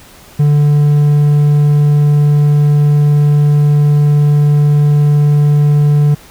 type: tone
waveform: triangle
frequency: 146.83 Hz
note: D3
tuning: in tune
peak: -4 dBFS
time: 0.39-6.15 s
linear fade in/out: 10 ms
effects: pink hiss -39 dBFS RMS until 6.3 s